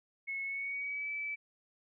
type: tone with pitch glide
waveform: sine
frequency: 2189 to 2307 Hz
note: C#7 to D7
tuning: -22 to -31 cents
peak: -35 dBFS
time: 0.27-1.36 s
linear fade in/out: 20 ms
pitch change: +91 cents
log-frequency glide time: 0.43-1.1 s
effects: none